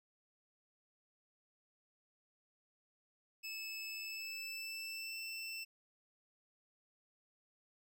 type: tone with pitch glide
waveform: 25% pulse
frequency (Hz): 2609 to 2670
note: E7 to E7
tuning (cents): -18 to +22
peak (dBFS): -39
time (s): 3.43-5.65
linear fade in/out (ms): 20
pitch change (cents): +40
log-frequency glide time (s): 3.82-5.16
effects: none

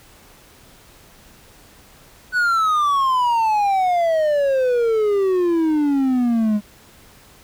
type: exponential sweep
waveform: triangle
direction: down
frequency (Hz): 1500 to 204.8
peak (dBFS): -13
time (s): 2.32-6.61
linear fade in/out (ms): 50
effects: pink hiss -48 dBFS RMS until 7.43 s

